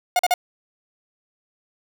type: tone bursts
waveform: 45% pulse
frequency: 720 Hz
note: F#5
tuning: 47 cents flat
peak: -15 dBFS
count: 3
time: 0.16-0.34 s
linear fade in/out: 2 ms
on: 32 ms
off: 42 ms
effects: none